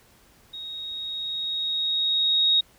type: tone with level ramp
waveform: sine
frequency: 3761 Hz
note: A#7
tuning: 15 cents sharp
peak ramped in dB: -34 to -16 dBFS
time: 0.53-2.61 s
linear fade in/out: 10 ms
effects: pink hiss -57 dBFS RMS until 2.78 s